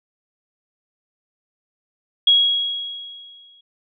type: tone with exponential decay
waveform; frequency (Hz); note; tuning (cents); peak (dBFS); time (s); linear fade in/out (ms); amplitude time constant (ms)
sine; 3312; G#7; -5; -9; 2.27-3.61; 5; 290
effects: none